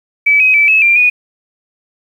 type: tone with pitch steps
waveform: sine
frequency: 2298 / 2529 / 2313 / 2586 / 2377 / 2467 Hz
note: D7 / D#7 / D7 / E7 / D7 / D#7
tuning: -38 / +28 / -27 / -34 / +20 / -15 cents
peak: -6 dBFS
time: 0.26-1.1 s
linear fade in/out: 10 ms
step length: 140 ms
effects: 7-bit